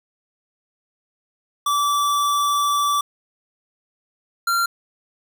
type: tone pair in turn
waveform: square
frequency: 1159 / 1378.3 Hz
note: D6 / F6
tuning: -23 / -23 cents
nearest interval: minor third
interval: 300 cents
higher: second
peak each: -18 dBFS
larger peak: neither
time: 1.66-3.01 / 4.47-4.66 s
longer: first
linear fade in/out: 5 ms
effects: none